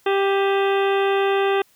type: harmonic tone with a mistuned harmonic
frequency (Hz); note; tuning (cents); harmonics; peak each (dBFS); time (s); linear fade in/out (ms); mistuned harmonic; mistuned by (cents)
393.4; G4; +6; 1 / 2 / 3 / 4 / 5 / 6 / 7 / 8 / 9; -18 / -24 / -28 / -30 / -32 / -34 / -35 / -36 / -37; 0.06-1.62; 5; 6; +110
effects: white hiss -58 dBFS RMS until 1.75 s